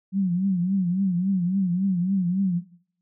sine tone with vibrato, 185 Hz, F#3, in tune, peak -20 dBFS, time 0.12-2.62 s, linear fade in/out 50 ms, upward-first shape triangle, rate 3.6 Hz, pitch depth 140 cents each way, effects noise-tail reverb RT60 0.6 s tail -19 dB re dry

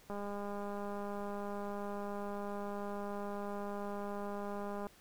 click train, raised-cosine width 1 ms, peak -29 dBFS, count 969, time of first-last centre 0.1-4.868 s, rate 203 Hz, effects pink hiss -62 dBFS RMS until 5 s

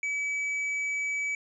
sine tone with hard clipping, 2288 Hz, D7, 46 cents flat, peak -29 dBFS, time 0.03-1.35 s, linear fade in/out 2 ms, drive 4 dB, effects resampled to 24000 Hz

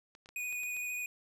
clicks, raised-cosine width 0.2 ms, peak -36 dBFS, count 6, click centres 0.151 / 0.259 / 0.29 / 0.526 / 0.634 / 0.767 s
square tone with vibrato, 2476 Hz, D#7, 9 cents flat, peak -36 dBFS, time 0.36-1.06 s, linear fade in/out 2 ms, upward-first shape square, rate 13 Hz, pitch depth 11 cents each way
effects none

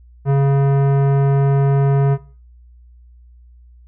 sine tone with tanh clipping, 138.59 Hz, C#3, in tune, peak -13 dBFS, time 0.25-2.18 s, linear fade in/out 50 ms, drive 16 dB, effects noise-tail reverb RT60 0.4 s tail -18 dB re dry + added 60 Hz sine -42 dBFS peak until 3.87 s

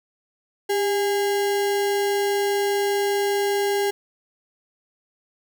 sine tone with sample-and-hold, 400 Hz, G4, 35 cents sharp, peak -19 dBFS, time 0.69-3.91 s, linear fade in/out 10 ms, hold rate 1225 Hz, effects none

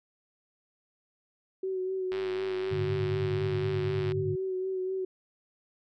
sine tone with vibrato, 375.5 Hz, F#4, 26 cents sharp, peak -29 dBFS, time 1.63-5.05 s, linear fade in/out 5 ms, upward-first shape sine, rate 4 Hz, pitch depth 26 cents each way
click train, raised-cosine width 0.3 ms, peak -24 dBFS, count 203, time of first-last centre 2.12-4.12 s, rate 101 Hz
sine chord, G suspended second, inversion none, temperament equal with one note detuned, 100.52 / 110 / 146.83 Hz, G2 / A2 / D3, +44 / 0 / 0 cents, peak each -34 / -37 / -33 dBFS, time 2.71-4.36 s, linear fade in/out 10 ms
effects none

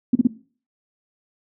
sine tone bursts, 246.8 Hz, B3, 1 cent flat, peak -11 dBFS, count 3, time 0.13-0.272 s, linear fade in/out 5 ms, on 24 ms, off 35 ms, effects noise-tail reverb RT60 0.4 s tail -17 dB re dry

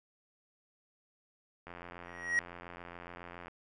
click train, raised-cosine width 0.5 ms, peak -31 dBFS, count 159, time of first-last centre 1.67-3.482 s, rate 87.2 Hz
triangle tone with exponential growth, 1900 Hz, A#6, 33 cents sharp, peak -22 dBFS, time 2.04-2.39 s, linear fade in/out 0 ms, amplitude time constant 75 ms
effects resampled to 22050 Hz

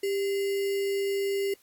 sine tone with sample-and-hold, 395.8 Hz, G4, 17 cents sharp, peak -25 dBFS, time 0.03-1.54 s, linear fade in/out 5 ms, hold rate 2450 Hz, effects white hiss -62 dBFS RMS until 1.62 s + AAC 64 kbps

